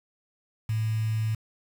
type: tone with quantisation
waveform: sine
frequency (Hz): 110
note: A2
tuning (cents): 0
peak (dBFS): -24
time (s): 0.69-1.35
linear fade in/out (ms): 5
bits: 7
effects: none